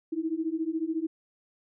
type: beating tone pair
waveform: sine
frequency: 314.4 / 328.4 Hz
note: D#4 / E4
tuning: +18 / -6 cents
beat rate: 14 Hz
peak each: -31 / -30 dBFS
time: 0.12-1.07 s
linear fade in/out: 10 ms
effects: none